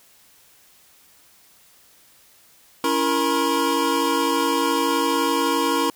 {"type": "tone cluster", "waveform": "square", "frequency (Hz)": [281.5, 333.2, 467.9, 960, 1076], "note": ["C#4", "E4", "A#4", "B5", "C6"], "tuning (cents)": [27, 19, 6, -49, 48], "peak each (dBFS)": -26, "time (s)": [2.84, 5.9], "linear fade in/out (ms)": 2, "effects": ["white hiss -54 dBFS RMS until 5.95 s"]}